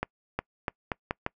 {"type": "accelerating click train", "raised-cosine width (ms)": 0.5, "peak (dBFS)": -13, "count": 6, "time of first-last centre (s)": [0.03, 1.264], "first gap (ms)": 360, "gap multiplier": 0.81, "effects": ["noise-tail reverb RT60 0.1 s tail -26 dB re dry"]}